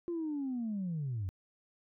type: linear sweep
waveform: sine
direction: down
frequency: 350.5 to 87.31 Hz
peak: -32 dBFS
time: 0.08-1.29 s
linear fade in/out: 0 ms
effects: tanh soft clip ceiling -30 dBFS